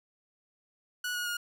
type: tone with pitch steps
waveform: sawtooth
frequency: 1468 / 1448.6 / 1429.5 Hz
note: F#6 / F#6 / F6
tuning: -14 / -37 / +40 cents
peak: -28 dBFS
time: 1.04-1.37 s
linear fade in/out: 5 ms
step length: 110 ms
effects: none